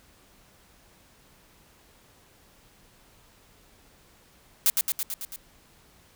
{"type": "noise with echo", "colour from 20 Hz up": "blue", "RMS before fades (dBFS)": -20, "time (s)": [4.66, 4.7], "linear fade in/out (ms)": 0, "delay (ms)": 110, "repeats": 6, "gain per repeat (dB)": -3, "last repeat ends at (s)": 5.36, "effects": ["pink hiss -58 dBFS RMS until 6.15 s"]}